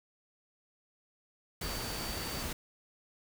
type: tone in noise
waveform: sine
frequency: 4583 Hz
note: D8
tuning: 43 cents flat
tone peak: -44 dBFS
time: 1.62-2.43 s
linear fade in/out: 5 ms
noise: pink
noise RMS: -38 dBFS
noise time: 1.61-2.53 s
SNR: -9 dB
effects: none